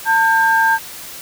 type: tone pair together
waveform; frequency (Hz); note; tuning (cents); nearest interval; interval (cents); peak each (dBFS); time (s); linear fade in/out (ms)
sine; 898.2 / 1594; A5 / G6; +35 / +28; minor seventh; 993; -13; 0.05-0.79; 50
effects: tanh soft clip ceiling -3 dBFS + white hiss -33 dBFS RMS until 1.21 s